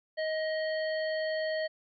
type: harmonic tone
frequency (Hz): 629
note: D#5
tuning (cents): +19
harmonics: 1 / 3 / 5 / 7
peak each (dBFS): -30 / -37 / -46 / -43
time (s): 0.17-1.68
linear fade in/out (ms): 20
effects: none